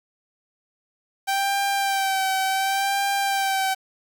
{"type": "tone with vibrato", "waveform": "sawtooth", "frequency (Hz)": 780, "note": "G5", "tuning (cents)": -9, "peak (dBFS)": -17, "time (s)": [1.27, 3.75], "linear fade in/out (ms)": 20, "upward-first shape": "sine", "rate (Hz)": 0.69, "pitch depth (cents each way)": 33, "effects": ["8-bit"]}